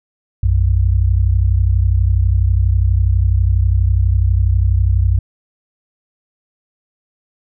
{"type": "tone pair together", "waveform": "sine", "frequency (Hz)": [60.6, 92.78], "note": ["B1", "F#2"], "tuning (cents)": [-32, 5], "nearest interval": "perfect fifth", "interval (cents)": 737, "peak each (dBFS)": -13, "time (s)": [0.43, 5.19], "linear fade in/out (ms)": 5, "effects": []}